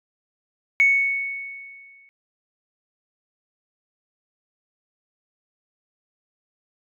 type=tone with exponential decay; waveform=sine; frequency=2217 Hz; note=C#7; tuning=in tune; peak=-11 dBFS; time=0.8-2.09 s; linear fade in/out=0 ms; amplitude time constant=280 ms; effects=tanh soft clip ceiling -7 dBFS